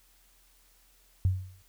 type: tone with exponential decay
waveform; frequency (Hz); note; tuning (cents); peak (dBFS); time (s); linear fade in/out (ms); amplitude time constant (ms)
sine; 93.2; F#2; +13; -19; 1.25-1.62; 0; 80
effects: added 41 Hz sine -64 dBFS peak until 1.68 s + white hiss -64 dBFS RMS until 1.68 s